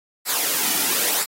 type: noise with flanger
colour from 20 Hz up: white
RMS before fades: -21 dBFS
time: 0.25-1.26 s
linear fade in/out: 50 ms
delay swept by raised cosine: 0.31 to 1.91 ms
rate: 1 Hz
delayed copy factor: -0.55
effects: high-pass 200 Hz 12 dB/octave + AAC 48 kbps